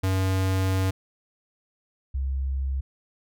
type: tone pair in turn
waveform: square / sine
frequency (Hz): 94.7 / 66.96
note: F#2 / C2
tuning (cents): +41 / +41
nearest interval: tritone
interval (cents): 600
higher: first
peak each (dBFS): -22 / -24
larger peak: first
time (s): 0.03-0.91 / 2.14-2.81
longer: first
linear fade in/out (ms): 10
effects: none